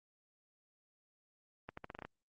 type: accelerating click train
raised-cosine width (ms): 0.5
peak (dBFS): -29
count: 8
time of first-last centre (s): 1.69-2.05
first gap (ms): 84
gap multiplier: 0.83
effects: Opus 32 kbps